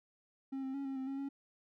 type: tone with pitch steps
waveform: triangle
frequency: 269.1 / 264.8 / 277.2 / 269.5 / 263 / 272.4 / 276.6 Hz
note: C4 / C4 / C#4 / C#4 / C4 / C#4 / C#4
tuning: +49 / +21 / 0 / -49 / +9 / -30 / -4 cents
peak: -35 dBFS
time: 0.52-1.29 s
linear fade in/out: 10 ms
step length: 110 ms
effects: none